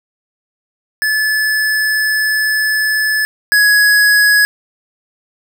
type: tone pair in turn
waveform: square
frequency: 1729 / 1674.9 Hz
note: A6 / G#6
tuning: -31 / +14 cents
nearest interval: minor second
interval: 55 cents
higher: first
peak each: -13 / -8 dBFS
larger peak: second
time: 1.02-3.25 / 3.52-4.45 s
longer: first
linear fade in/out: 0 ms
effects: none